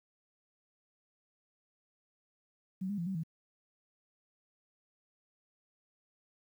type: tone with pitch steps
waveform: sine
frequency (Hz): 188.2 / 204 / 170.3 / 191.4 / 161.6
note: F#3 / G#3 / F3 / G3 / E3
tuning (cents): +30 / -31 / -43 / -41 / -34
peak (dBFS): -33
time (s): 2.81-3.235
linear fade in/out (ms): 10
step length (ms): 85
effects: 11-bit